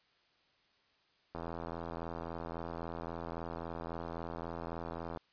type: click train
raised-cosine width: 1 ms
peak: -27 dBFS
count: 321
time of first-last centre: 1.35-5.173 s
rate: 83.7 Hz
effects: white hiss -71 dBFS RMS until 5.32 s + resampled to 11025 Hz